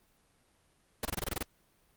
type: noise bursts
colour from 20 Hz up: pink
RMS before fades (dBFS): -33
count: 9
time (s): 1.03-1.428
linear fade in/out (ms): 2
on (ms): 22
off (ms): 25
effects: pink hiss -69 dBFS RMS until 1.96 s + Opus 32 kbps